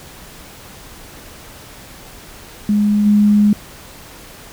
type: tone with level steps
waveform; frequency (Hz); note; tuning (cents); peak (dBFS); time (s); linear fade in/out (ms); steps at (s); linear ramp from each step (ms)
sine; 207.7; G#3; 0; -11 / -8; 2.69-3.53; 2; 3.05; 20
effects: pink hiss -38 dBFS RMS until 4.52 s